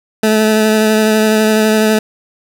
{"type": "tone with vibrato", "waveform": "20% pulse", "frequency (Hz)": 216.7, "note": "A3", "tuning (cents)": -26, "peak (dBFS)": -4, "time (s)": [0.23, 1.99], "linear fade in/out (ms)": 5, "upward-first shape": "sine", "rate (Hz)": 12, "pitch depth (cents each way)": 15, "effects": []}